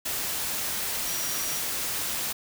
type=tone in noise; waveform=sine; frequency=5760 Hz; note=F#8; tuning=47 cents flat; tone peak=-35 dBFS; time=1.06-1.6 s; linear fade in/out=10 ms; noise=white; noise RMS=-30 dBFS; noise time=0.05-2.33 s; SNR=-8 dB; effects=none